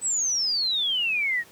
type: exponential sweep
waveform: sine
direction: down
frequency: 8160 to 1835 Hz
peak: -22 dBFS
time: 0.01-1.44 s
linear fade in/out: 50 ms
effects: pink hiss -51 dBFS RMS until 1.51 s + high-pass 150 Hz 12 dB/octave